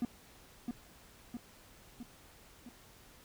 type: tone with echo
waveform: triangle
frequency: 240 Hz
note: B3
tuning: 49 cents flat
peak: -28 dBFS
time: 0.02-0.05 s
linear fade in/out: 2 ms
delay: 660 ms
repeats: 4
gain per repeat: -4 dB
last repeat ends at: 2.69 s
effects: pink hiss -59 dBFS RMS until 3.24 s